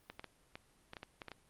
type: clicks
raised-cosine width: 0.3 ms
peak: -29 dBFS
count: 10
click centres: 0.1 / 0.195 / 0.243 / 0.555 / 0.934 / 0.968 / 1.031 / 1.218 / 1.283 / 1.317 s
effects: pink hiss -69 dBFS RMS until 1.49 s + Opus 32 kbps